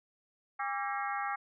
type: harmonic tone with a mistuned harmonic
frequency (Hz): 269.7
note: C#4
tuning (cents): -47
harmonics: 3 / 4 / 5 / 6 / 7 / 8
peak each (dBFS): -36 / -38 / -40 / -42 / -43 / -44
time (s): 0.59-1.36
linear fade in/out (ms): 10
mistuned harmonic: 4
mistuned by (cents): +130
effects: none